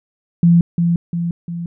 sine tone with echo, 170.7 Hz, F3, 39 cents flat, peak -7 dBFS, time 0.43-0.61 s, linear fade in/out 2 ms, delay 350 ms, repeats 3, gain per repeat -5 dB, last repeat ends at 1.66 s, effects none

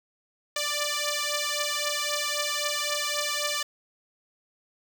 5% pulse beating tone pair, 587.3 / 591.1 Hz, D5 / D5, 0 / +11 cents, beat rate 3.8 Hz, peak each -18 dBFS, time 0.56-3.63 s, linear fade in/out 5 ms, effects none

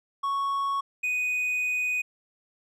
triangle tone pair in turn, 1108.7 / 2489 Hz, C#6 / D#7, 0 / 0 cents, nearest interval octave + major second, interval 1400 cents, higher second, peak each -23 dBFS, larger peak neither, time 0.23-0.81 / 1.03-2.02 s, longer second, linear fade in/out 10 ms, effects resampled to 32000 Hz

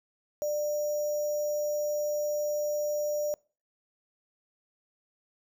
sine tone with sample-and-hold, 594 Hz, D5, 20 cents sharp, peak -27 dBFS, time 0.42-3.34 s, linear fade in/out 0 ms, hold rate 6300 Hz, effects noise-tail reverb RT60 0.4 s tail -26 dB re dry

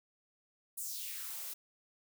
blue noise with high-pass filter sweep, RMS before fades -42 dBFS, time 0.77-1.54 s, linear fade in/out 10 ms, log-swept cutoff 9500 to 340 Hz, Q 2.5, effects none

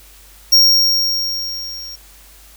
square tone with level ramp, 5570 Hz, F8, 5 cents flat, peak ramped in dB -6 to -30 dBFS, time 0.52-1.96 s, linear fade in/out 10 ms, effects added 50 Hz sine -45 dBFS peak until 2.56 s + white hiss -45 dBFS RMS until 2.56 s

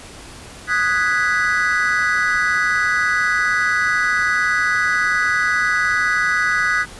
triangle chord, G# minor seventh, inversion second, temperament equal, 1244.5 / 1480 / 1661.2 / 1975.5 Hz, D#6 / F#6 / G#6 / B6, 0 / 0 / 0 / 0 cents, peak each -21 / -18 / -20 / -19 dBFS, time 0.67-6.86 s, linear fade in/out 50 ms, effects pink hiss -38 dBFS RMS until 6.99 s + resampled to 24000 Hz

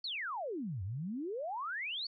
sine exponential two-way sweep, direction down then up, 4626 to 88 to 4626 Hz, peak -36 dBFS, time 0.04-2.07 s, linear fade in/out 5 ms, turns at 0.83 s, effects none

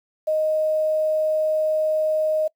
sine tone with quantisation, 622.3 Hz, D#5, in tune, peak -18 dBFS, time 0.27-2.48 s, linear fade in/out 10 ms, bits 8, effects noise-tail reverb RT60 0.1 s tail -23 dB re dry

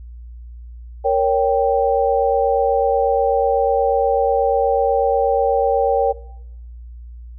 sine chord, G diminished, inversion first, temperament equal, 466.2 / 554.4 / 784 Hz, Bb4 / Db5 / G5, 0 / 0 / 0 cents, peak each -18 dBFS, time 1.04-6.13 s, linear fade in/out 20 ms, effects noise-tail reverb RT60 0.8 s tail -19 dB re dry + added 59 Hz sine -33 dBFS peak until 7.38 s

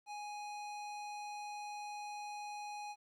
square tone with low-pass filter, 830.6 Hz, G#5, in tune, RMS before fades -45 dBFS, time 0.06-2.96 s, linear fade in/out 50 ms, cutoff 7000 Hz, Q 0.9, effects 13-bit

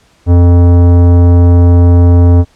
sine tone with tanh clipping, 87.31 Hz, F2, in tune, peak -4 dBFS, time 0.26-2.45 s, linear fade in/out 50 ms, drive 16 dB, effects pink hiss -49 dBFS RMS until 2.55 s + low-pass 8000 Hz 12 dB/octave

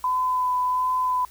sine tone with vibrato, 1007 Hz, B5, 33 cents sharp, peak -20 dBFS, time 0.04-1.25 s, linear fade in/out 2 ms, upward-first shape sine, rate 1.4 Hz, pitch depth 13 cents each way, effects added 60 Hz sine -53 dBFS peak until 1.3 s + white hiss -51 dBFS RMS until 1.3 s

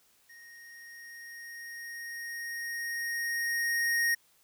square tone with level ramp, 1864.7 Hz, A#6, in tune, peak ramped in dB -51 to -25 dBFS, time 0.29-4.15 s, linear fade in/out 10 ms, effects white hiss -66 dBFS RMS until 4.43 s

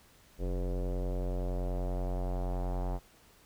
square tone with low-pass filter sweep, 45.27 Hz, F#1, 37 cents flat, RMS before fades -33 dBFS, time 0.38-3 s, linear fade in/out 50 ms, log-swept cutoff 480 to 800 Hz, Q 2.9, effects pink hiss -61 dBFS RMS until 3.45 s

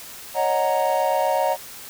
triangle chord, D# minor seventh, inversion third, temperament equal, 554.4 / 622.3 / 740 / 932.3 Hz, C#5 / D#5 / F#5 / A#5, 0 / 0 / 0 / 0 cents, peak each -22 dBFS, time 0.34-1.57 s, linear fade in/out 50 ms, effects white hiss -39 dBFS RMS until 1.89 s

